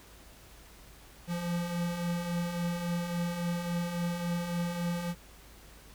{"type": "beating tone pair", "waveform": "square", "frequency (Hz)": [170.1, 173.7], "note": ["F3", "F3"], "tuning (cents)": [-45, -9], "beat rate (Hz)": 3.6, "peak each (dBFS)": [-40, -32], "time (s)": [1.27, 5.15], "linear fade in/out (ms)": 50, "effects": ["added 52 Hz sine -55 dBFS peak until 5.94 s", "pink hiss -55 dBFS RMS until 5.94 s"]}